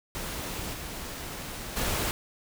pink noise with level steps, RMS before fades -35 / -38 / -29 dBFS, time 0.15-2.11 s, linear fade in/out 0 ms, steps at 0.73 / 1.76 s, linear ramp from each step 10 ms, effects none

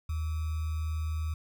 sine tone with sample-and-hold, 78.8 Hz, D#2, 23 cents sharp, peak -29 dBFS, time 0.09-1.34 s, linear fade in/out 5 ms, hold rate 1225 Hz, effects none

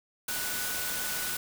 sine tone in noise, 1480 Hz, F#6, in tune, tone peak -39 dBFS, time 0.28-1.37 s, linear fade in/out 5 ms, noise white, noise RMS -33 dBFS, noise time 0.28-1.37 s, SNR -9 dB, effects none

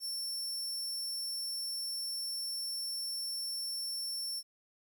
sawtooth tone, 5420 Hz, E8, 47 cents sharp, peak -33 dBFS, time 0-4.43 s, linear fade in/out 50 ms, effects 12-bit

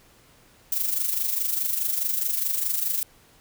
violet noise with amplitude modulation, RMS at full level -23 dBFS, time 0.72-3.03 s, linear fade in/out 2 ms, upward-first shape sine, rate 24.8 Hz, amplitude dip 60%, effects pink hiss -56 dBFS RMS until 3.4 s

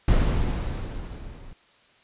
brown noise with level ramp, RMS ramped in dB -18 to -43 dBFS, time 0.08-1.53 s, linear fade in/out 2 ms, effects white hiss -58 dBFS RMS until 2.03 s + resampled to 8000 Hz

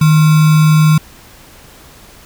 sine tone with sample-and-hold, 155.56 Hz, D#3, in tune, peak -5 dBFS, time 0.01-0.98 s, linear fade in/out 5 ms, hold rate 1225 Hz, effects pink hiss -40 dBFS RMS until 2.25 s

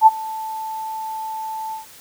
sine tone with ADSR envelope, 880 Hz, A5, in tune, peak -3 dBFS, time 0.01-1.86 s, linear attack 55 ms, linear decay 31 ms, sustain -22 dB, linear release 130 ms, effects white hiss -44 dBFS RMS until 2 s

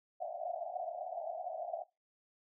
pink band-pass noise, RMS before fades -41 dBFS, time 0.2-1.84 s, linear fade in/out 20 ms, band 630 to 740 Hz, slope 96 dB/octave, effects noise-tail reverb RT60 0.2 s tail -17 dB re dry

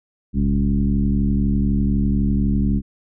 sine tone with frequency modulation, 130 Hz, C3, 11 cents flat, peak -15 dBFS, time 0.33-2.82 s, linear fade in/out 50 ms, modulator 72 Hz, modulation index 1.8, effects none

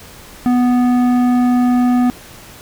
sine tone with tanh clipping, 246.9 Hz, B3, in tune, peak -12 dBFS, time 0.46-2.1 s, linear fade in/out 0 ms, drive 12 dB, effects pink hiss -38 dBFS RMS until 2.61 s

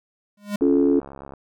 square tone with exponential growth, 205.2 Hz, G#3, 21 cents flat, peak -21 dBFS, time 0.37-0.56 s, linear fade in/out 5 ms, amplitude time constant 41 ms
sine chord, Db augmented, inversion none, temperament just, 277.2 / 346.5 / 433.1 Hz, Db4 / F4 / A4, 0 / -14 / -27 cents, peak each -17 / -21 / -21 dBFS, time 0.61-1 s, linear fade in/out 10 ms
click train, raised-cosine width 1 ms, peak -24 dBFS, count 51, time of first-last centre 0.61-1.337 s, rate 68.8 Hz
effects none

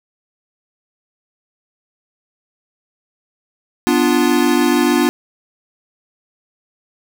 square chord, B diminished, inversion none, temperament equal with one note detuned, 246.9 / 293.7 / 347.8 Hz, B3 / D4 / F4, 0 / 0 / -7 cents, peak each -17 dBFS, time 3.87-5.09 s, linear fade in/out 0 ms, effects none

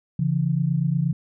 sine tone pair together, 139.2 / 167.7 Hz, C#3 / E3, +8 / +30 cents, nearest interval minor third, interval 322 cents, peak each -22 dBFS, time 0.19-1.13 s, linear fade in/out 5 ms, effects none

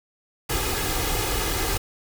pink noise with comb filter, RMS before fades -25 dBFS, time 0.49-1.78 s, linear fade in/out 10 ms, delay 2.4 ms, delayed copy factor +0.65, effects none

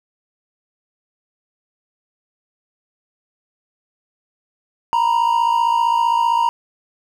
triangle tone pair together, 932.4 / 987.8 Hz, A#5 / B5, 0 / 0 cents, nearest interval minor second, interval 100 cents, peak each -13 / -18 dBFS, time 4.93-6.49 s, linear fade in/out 0 ms, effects none

